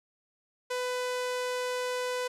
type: tone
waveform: sawtooth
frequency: 499.4 Hz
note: B4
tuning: 19 cents sharp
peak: -26 dBFS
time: 0.7-2.28 s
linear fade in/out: 10 ms
effects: low-pass 10000 Hz 12 dB/octave